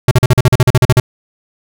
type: tone bursts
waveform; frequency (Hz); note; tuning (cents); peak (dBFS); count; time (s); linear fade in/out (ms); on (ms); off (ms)
square; 125.5; B2; +28; -5; 13; 0.08-1; 2; 32; 42
effects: none